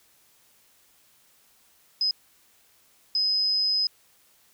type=tone bursts at uneven times; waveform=sine; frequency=5050 Hz; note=D#8; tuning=25 cents sharp; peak=-21 dBFS; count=2; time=2.01-2.11 / 3.15-3.87 s; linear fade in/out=2 ms; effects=white hiss -61 dBFS RMS until 4.53 s